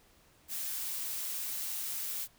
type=noise; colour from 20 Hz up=blue; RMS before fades=-37 dBFS; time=0.48-2.28 s; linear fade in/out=50 ms; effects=pink hiss -64 dBFS RMS until 2.38 s